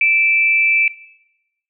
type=tone pair together; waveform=sine; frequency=2337 / 2614 Hz; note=D7 / E7; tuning=-9 / -15 cents; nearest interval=major second; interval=194 cents; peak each=-12 / -18 dBFS; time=0.01-0.88 s; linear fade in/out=2 ms; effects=noise-tail reverb RT60 0.9 s tail -19 dB re dry